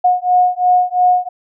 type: beating tone pair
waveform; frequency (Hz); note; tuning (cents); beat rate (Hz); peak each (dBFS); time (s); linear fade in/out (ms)
sine; 723 / 725.9; F#5 / F#5; -40 / -33; 2.9; -13; 0.04-1.29; 10
effects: none